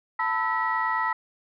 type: tone cluster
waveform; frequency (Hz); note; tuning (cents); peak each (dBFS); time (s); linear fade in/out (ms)
sine; 889 / 998 / 1310 / 1933; A5 / B5 / E6 / B6; +18 / +18 / -11 / -38; -28; 0.19-1.13; 5
effects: tanh soft clip ceiling -14 dBFS